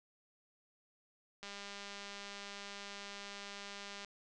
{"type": "click train", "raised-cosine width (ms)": 0.2, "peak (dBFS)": -30, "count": 527, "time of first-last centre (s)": [1.43, 4.047], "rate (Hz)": 201, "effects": ["resampled to 22050 Hz"]}